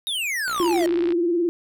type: exponential sweep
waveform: square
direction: down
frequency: 3800 to 613 Hz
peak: -24 dBFS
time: 0.07-0.86 s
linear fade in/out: 0 ms
type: click train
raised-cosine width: 0.3 ms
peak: -19 dBFS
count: 40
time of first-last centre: 0.48-1.123 s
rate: 60.7 Hz
type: tone with vibrato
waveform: sine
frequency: 343.8 Hz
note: F4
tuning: 27 cents flat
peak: -18 dBFS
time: 0.6-1.49 s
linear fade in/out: 0 ms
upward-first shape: sine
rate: 19 Hz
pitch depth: 67 cents each way
effects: none